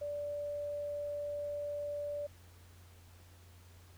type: tone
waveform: sine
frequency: 583 Hz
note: D5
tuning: 13 cents flat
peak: -36 dBFS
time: 0.01-2.27 s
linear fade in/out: 10 ms
effects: added 88 Hz sine -56 dBFS peak until 3.97 s + pink hiss -63 dBFS RMS until 3.97 s